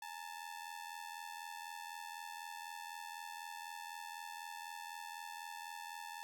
sawtooth ring-modulated tone, 879 Hz, A5, 2 cents flat, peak -39 dBFS, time 0.02-6.23 s, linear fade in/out 0 ms, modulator 42 Hz, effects none

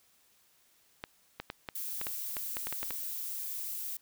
clicks, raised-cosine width 0.3 ms, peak -21 dBFS, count 12, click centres 1.039 / 1.4 / 1.501 / 1.688 / 2.014 / 2.069 / 2.368 / 2.569 / 2.67 / 2.726 / 2.83 / 2.907 s
violet noise, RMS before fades -38 dBFS, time 1.75-3.97 s, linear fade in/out 5 ms
effects white hiss -67 dBFS RMS until 4.01 s

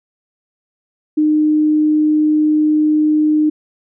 sine tone, 305.3 Hz, D#4, 33 cents flat, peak -10 dBFS, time 1.17-3.5 s, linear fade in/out 10 ms, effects none

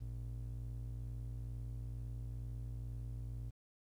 triangle ring-modulated tone, 85.2 Hz, F2, 42 cents flat, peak -36 dBFS, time 0-3.51 s, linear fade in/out 20 ms, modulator 31.1 Hz, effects 12-bit

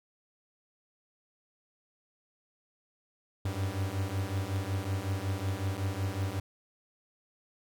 45% pulse beating tone pair, 94 / 99.4 Hz, F#2 / G2, +28 / +25 cents, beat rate 5.4 Hz, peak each -34 / -33 dBFS, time 3.45-6.4 s, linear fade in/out 5 ms, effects none

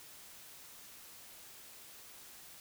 silence, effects white hiss -54 dBFS RMS until 2.6 s

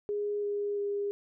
sine tone with pitch steps, 412.7 / 409.1 / 405.6 Hz, G#4 / G#4 / G#4, -11 / -26 / -41 cents, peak -29 dBFS, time 0.09-1.11 s, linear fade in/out 0 ms, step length 340 ms, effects none

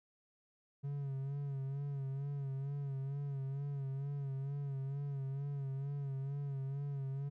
triangle tone with vibrato, 138.59 Hz, C#3, in tune, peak -35 dBFS, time 0.83-7.3 s, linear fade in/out 20 ms, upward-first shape sine, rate 2.2 Hz, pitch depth 53 cents each way, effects none

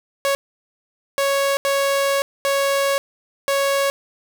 sawtooth tone bursts at uneven times, 554.4 Hz, C#5, in tune, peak -13 dBFS, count 5, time 0.25-0.35 / 1.18-1.57 / 1.65-2.22 / 2.45-2.98 / 3.48-3.9 s, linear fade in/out 0 ms, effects none

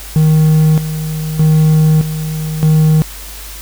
triangle tone with tremolo, 156 Hz, D#3, 5 cents sharp, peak -4 dBFS, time 0.16-3.02 s, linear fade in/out 0 ms, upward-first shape square, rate 0.81 Hz, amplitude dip 70%, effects added 50 Hz sine -30 dBFS peak until 3.61 s + white hiss -31 dBFS RMS until 3.61 s

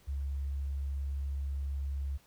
sine tone, 69.3 Hz, C#2, in tune, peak -32 dBFS, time 0.07-2.18 s, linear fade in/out 20 ms, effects pink hiss -64 dBFS RMS until 2.26 s

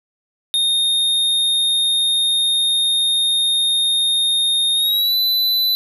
square tone with pitch glide, 3687 to 3998 Hz, A#7 to B7, -20 to +20 cents, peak -15 dBFS, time 0.54-5.75 s, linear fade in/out 0 ms, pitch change +140 cents, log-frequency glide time 4.74-5.16 s, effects none

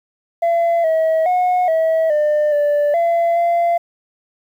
sine tone with pitch steps, 678 / 642 / 726 / 646 / 600 / 585 / 679 / 686 Hz, E5 / E5 / F#5 / E5 / D5 / D5 / F5 / F5, +49 / -46 / -33 / -35 / +37 / -7 / -49 / -31 cents, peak -10 dBFS, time 0.42-3.78 s, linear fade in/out 10 ms, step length 420 ms, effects tanh soft clip ceiling -12 dBFS + 8-bit

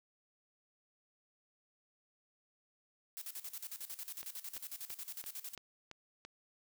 blue noise with tremolo, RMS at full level -44 dBFS, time 3.17-5.55 s, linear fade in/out 0 ms, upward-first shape square, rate 11 Hz, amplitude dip 80%
click train, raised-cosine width 0.2 ms, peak -31 dBFS, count 7, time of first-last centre 4.23-6.25 s, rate 2.97 Hz
effects none

